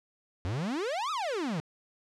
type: exponential two-way sweep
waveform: 45% pulse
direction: up then down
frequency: 83.2 to 1318.5 to 144.5 Hz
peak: -30 dBFS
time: 0.45-1.6 s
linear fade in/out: 0 ms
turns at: 1.11 s
effects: low-pass 6000 Hz 12 dB/octave